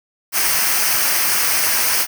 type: noise with comb filter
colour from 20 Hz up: white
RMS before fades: -17 dBFS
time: 0.32-2.07 s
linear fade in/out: 50 ms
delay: 0.27 ms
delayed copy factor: -0.6
effects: none